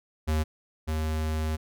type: tone pair in turn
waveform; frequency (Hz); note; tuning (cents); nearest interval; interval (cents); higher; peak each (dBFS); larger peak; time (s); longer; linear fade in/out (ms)
square; 77.78 / 78.28; D#2 / D#2; 0 / +11; unison; 11; second; -24 / -27; first; 0.27-0.44 / 0.87-1.57; second; 20
effects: none